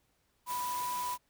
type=tone in noise; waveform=sine; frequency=987.8 Hz; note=B5; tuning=in tune; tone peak=-33 dBFS; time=0.46-1.18 s; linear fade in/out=50 ms; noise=white; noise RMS=-42 dBFS; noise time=0.46-1.18 s; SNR=+6 dB; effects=pink hiss -74 dBFS RMS until 1.29 s